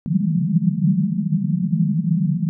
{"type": "band-pass noise", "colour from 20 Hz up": "pink", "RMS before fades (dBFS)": -19, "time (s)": [0.06, 2.49], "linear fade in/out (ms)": 0, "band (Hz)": [150, 210], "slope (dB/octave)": 96, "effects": []}